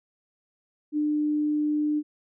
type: tone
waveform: sine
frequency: 299.6 Hz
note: D4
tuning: 35 cents sharp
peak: -22 dBFS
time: 0.92-2.03 s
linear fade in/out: 50 ms
effects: none